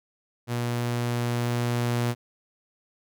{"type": "tone with level ramp", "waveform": "sawtooth", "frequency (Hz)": 120.1, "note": "B2", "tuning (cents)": -48, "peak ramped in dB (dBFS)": [-22, -19], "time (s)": [0.47, 2.15], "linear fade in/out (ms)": 50, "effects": []}